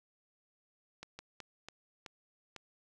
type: slowing click train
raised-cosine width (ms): 0.2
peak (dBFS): -28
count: 6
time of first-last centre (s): 1.03-2.563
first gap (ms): 160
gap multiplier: 1.33
effects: none